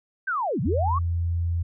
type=linear two-way sweep; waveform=sine; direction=down then up; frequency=1601 to 104.3 to 1169 Hz; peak=-23 dBFS; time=0.27-0.99 s; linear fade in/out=10 ms; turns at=0.61 s
type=tone; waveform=sine; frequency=85.1 Hz; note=F2; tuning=44 cents flat; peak=-22 dBFS; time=0.65-1.63 s; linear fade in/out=10 ms
effects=none